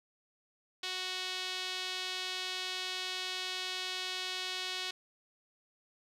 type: tone with band-pass filter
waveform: sawtooth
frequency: 370 Hz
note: F#4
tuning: in tune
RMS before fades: -38 dBFS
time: 0.83-4.91 s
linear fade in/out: 5 ms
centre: 3700 Hz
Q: 2
effects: none